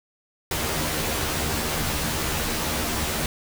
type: noise with comb filter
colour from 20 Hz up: pink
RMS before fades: -26 dBFS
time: 0.51-3.26 s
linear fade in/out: 2 ms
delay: 13 ms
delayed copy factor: +0.95
effects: none